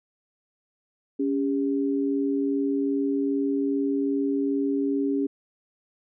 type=tone pair together; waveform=sine; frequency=279.6 / 402.1 Hz; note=C#4 / G4; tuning=+15 / +44 cents; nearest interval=tritone; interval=629 cents; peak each=-23 / -28 dBFS; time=1.19-5.27 s; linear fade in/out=10 ms; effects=none